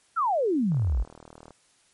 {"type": "exponential sweep", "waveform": "sine", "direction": "down", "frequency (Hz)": [1425, 46.49], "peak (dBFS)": -21, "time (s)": [0.16, 1.04], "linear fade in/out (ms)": 20}
{"type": "click train", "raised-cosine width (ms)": 1, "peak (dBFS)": -31, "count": 32, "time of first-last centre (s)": [0.72, 1.507], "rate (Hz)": 39.4}
{"effects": ["white hiss -63 dBFS RMS until 1.93 s", "MP3 48 kbps"]}